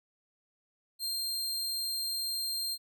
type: tone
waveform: sawtooth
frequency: 4186 Hz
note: C8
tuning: in tune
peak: -29 dBFS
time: 0.99-2.78 s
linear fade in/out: 50 ms
effects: none